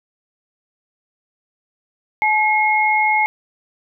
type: tone pair together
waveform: sine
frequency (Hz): 856 / 2157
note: A5 / C#7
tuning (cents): -48 / -48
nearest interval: octave + major third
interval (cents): 1600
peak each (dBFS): -16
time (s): 2.22-3.26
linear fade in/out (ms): 0
effects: none